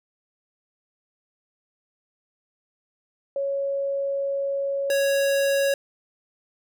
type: tone pair in turn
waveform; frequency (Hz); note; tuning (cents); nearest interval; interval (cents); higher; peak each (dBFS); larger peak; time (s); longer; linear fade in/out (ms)
sine / square; 554.4 / 554.4; C#5 / C#5; 0 / 0; unison; 0; neither; -23 / -20; second; 3.36-4.9 / 4.9-5.74; first; 2
effects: none